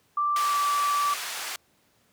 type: tone with pitch glide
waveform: sine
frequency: 1174.7 to 1159.2 Hz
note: D6 to D6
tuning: 0 to -23 cents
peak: -22 dBFS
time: 0.17-1.14 s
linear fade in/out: 5 ms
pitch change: -23 cents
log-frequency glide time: 0.37-0.56 s
type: band-pass noise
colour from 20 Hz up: pink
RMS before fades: -34 dBFS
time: 0.36-1.56 s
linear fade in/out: 2 ms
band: 1100 to 12000 Hz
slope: 12 dB/octave
effects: pink hiss -65 dBFS RMS until 2.12 s + high-pass 100 Hz 12 dB/octave